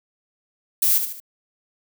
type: noise with echo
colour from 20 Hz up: violet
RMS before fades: -18 dBFS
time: 0.82-0.98 s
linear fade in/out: 5 ms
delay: 74 ms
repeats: 3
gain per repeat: -7 dB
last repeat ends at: 1.202 s
effects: none